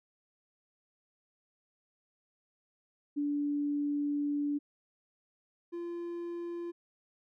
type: tone pair in turn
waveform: sine / triangle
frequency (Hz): 290 / 343.9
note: D4 / F4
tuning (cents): -22 / -27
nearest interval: minor third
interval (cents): 295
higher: second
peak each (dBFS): -29 / -34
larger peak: first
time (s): 3.16-4.59 / 5.72-6.72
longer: first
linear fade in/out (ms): 20
effects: none